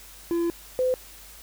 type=tone pair in turn; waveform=triangle / sine; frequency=340 / 509.4 Hz; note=F4 / C5; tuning=-46 / -46 cents; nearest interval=perfect fifth; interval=700 cents; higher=second; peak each=-20 / -20 dBFS; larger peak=neither; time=0.31-0.5 / 0.79-0.94 s; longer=first; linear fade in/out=0 ms; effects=added 50 Hz sine -51 dBFS peak until 1.42 s + white hiss -47 dBFS RMS until 1.42 s